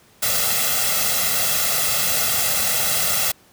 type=noise with comb filter; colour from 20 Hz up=white; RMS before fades=-20 dBFS; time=0.22-3.32 s; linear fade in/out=10 ms; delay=1.5 ms; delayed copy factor=+0.85; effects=pink hiss -53 dBFS RMS until 3.52 s + high-pass 80 Hz 12 dB/octave